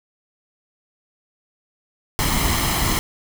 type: noise with comb filter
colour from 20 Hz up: pink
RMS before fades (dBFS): -20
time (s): 2.19-2.99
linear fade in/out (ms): 0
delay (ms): 0.97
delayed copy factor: +0.55
effects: none

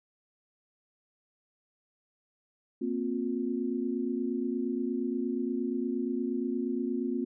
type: chord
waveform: sine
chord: Bb suspended second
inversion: none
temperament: equal with one note detuned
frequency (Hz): 233.1 / 261.6 / 356.4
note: Bb3 / C4 / F4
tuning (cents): 0 / 0 / +35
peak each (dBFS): -33 / -32 / -34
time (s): 2.81-7.25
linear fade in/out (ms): 10
effects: none

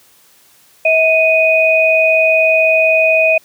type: tone pair together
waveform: sine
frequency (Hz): 643.1 / 2489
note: E5 / D#7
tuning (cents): -43 / 0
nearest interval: octave + major seventh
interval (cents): 2343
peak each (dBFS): -11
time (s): 0.85-3.38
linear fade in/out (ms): 5
effects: white hiss -49 dBFS RMS until 3.44 s + high-pass 80 Hz 12 dB/octave

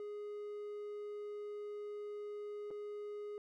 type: tone with dropouts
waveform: triangle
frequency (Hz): 415.3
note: G#4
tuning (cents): 0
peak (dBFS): -40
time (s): 0-3.38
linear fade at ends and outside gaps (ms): 1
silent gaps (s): 2.706-2.711
effects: none

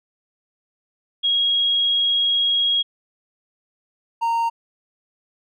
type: tone pair in turn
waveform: sine / triangle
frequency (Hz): 3292 / 923.8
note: G#7 / A#5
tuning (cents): -16 / -16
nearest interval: octave + minor seventh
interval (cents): 2200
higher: first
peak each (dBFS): -16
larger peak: neither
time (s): 1.23-2.83 / 4.21-4.5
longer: first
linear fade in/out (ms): 20
effects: none

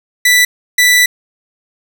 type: tone bursts at uneven times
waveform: sawtooth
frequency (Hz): 1975.5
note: B6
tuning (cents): 0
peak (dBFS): -3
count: 2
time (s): 0.25-0.45 / 0.78-1.06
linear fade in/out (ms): 5
effects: none

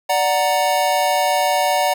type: chord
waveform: square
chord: D augmented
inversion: none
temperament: equal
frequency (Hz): 587.3 / 740 / 932.3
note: D5 / F#5 / A#5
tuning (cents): 0 / 0 / 0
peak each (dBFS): -21 / -19 / -22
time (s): 0.09-1.94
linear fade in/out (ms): 10
effects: none

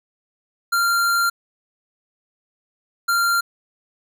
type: tone pair in turn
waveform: square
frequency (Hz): 1386 / 1386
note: F6 / F6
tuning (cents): -14 / -14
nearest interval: unison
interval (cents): 0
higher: neither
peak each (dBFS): -17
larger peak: neither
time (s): 0.72-1.3 / 3.08-3.41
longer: first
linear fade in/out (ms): 10
effects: none

